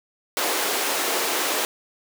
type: high-pass noise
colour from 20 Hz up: pink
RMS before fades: -24 dBFS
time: 0.37-1.65 s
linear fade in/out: 0 ms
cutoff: 340 Hz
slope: 24 dB/octave
effects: none